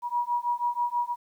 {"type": "beating tone pair", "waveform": "sine", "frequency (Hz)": [959, 965.2], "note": ["A#5", "B5"], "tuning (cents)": [49, -40], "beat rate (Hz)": 6.2, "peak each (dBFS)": -28, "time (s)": [0.02, 1.16], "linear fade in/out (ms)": 50, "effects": ["10-bit"]}